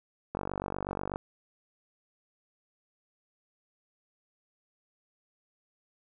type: click train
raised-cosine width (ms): 1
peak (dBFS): -19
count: 40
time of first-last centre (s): 0.35-1.159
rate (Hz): 48.2
effects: none